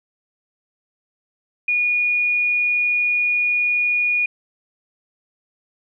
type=tone; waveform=sine; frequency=2447 Hz; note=D#7; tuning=29 cents flat; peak=-16 dBFS; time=1.68-4.26 s; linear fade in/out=5 ms; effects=none